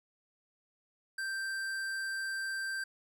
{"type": "tone with hard clipping", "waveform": "triangle", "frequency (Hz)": 1569, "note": "G6", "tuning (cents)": 1, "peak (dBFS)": -36, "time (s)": [1.18, 2.84], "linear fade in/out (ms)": 5, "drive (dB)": 17, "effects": []}